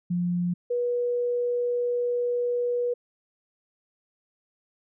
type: tone pair in turn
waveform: sine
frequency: 176.1 / 485.3 Hz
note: F3 / B4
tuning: +15 / -30 cents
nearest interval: octave + tritone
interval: 1755 cents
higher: second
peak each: -23 dBFS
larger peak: neither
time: 0.1-0.54 / 0.7-2.94 s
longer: second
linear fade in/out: 10 ms
effects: none